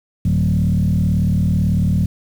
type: tone with frequency modulation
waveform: sine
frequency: 134.6 Hz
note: C3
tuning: 49 cents sharp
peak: -12 dBFS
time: 0.25-2.06 s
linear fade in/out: 5 ms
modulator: 38.1 Hz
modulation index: 1.8
effects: tanh soft clip ceiling -9 dBFS + 7-bit